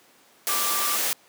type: tone in noise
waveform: sine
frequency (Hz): 1174.7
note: D6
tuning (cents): 0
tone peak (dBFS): -29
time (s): 0.49-0.96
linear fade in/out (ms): 0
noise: white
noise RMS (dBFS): -25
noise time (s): 0.47-1.13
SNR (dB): -7
effects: pink hiss -56 dBFS RMS until 1.28 s + high-pass 300 Hz 12 dB/octave